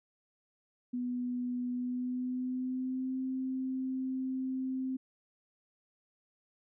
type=tone with pitch glide; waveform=sine; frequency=246.9 to 260.8 Hz; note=B3 to C4; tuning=0 to -5 cents; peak=-32 dBFS; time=0.93-4.97 s; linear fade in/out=10 ms; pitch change=+95 cents; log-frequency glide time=1.71-3.19 s; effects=none